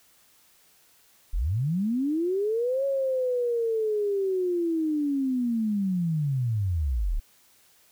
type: linear two-way sweep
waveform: sine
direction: up then down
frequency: 30.97 to 554.4 to 30.97 Hz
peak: -23 dBFS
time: 1.33-7.2 s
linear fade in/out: 10 ms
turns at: 2.85 s
effects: white hiss -60 dBFS RMS until 7.91 s